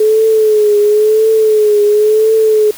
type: tone with vibrato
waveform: sine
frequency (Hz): 427.9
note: A4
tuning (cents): -48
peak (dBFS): -6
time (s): 0-2.71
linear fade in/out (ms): 5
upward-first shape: triangle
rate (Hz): 0.96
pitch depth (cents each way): 63
effects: white hiss -32 dBFS RMS until 2.77 s